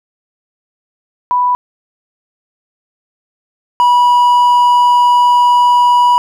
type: tone pair in turn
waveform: sine / triangle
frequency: 987.8 / 974.8 Hz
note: B5 / B5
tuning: 0 / -23 cents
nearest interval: unison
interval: 23 cents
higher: first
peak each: -9 / -4 dBFS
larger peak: second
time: 1.31-1.55 / 3.8-6.18 s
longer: second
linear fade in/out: 0 ms
effects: none